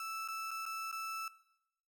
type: tone with dropouts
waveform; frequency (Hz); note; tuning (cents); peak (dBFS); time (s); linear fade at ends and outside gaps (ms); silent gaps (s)
35% pulse; 1318.5; E6; 0; -38; 0-1.28; 2; 0.277-0.285 / 0.508-0.513 / 0.655-0.662 / 0.915-0.926
effects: noise-tail reverb RT60 0.8 s tail -17 dB re dry